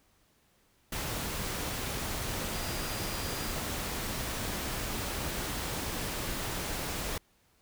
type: tone in noise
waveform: sine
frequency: 4841 Hz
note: D#8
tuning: 48 cents flat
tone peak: -46 dBFS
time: 2.54-3.53 s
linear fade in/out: 5 ms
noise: pink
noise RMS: -35 dBFS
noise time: 0.92-7.18 s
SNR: -14 dB
effects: pink hiss -68 dBFS RMS until 7.61 s